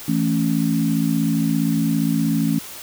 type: chord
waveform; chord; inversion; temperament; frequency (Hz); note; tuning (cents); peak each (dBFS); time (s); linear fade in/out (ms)
sine; A major; second; equal; 164.81 / 220 / 277.2; E3 / A3 / C#4; 0 / 0 / 0; -21; 0.08-2.59; 5
effects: white hiss -36 dBFS RMS until 2.82 s